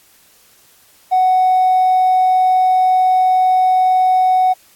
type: tone with hard clipping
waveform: sine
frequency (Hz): 743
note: F#5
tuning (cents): +7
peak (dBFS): -10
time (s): 1.11-4.54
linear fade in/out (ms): 20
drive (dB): 1
effects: white hiss -50 dBFS RMS until 4.75 s + AAC 64 kbps